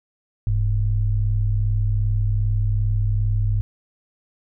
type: tone pair together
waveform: sine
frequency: 41.27 / 103.83 Hz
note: E1 / G#2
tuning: +3 / 0 cents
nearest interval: octave + major third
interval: 1597 cents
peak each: -21 / -19 dBFS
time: 0.47-3.61 s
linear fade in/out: 0 ms
effects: none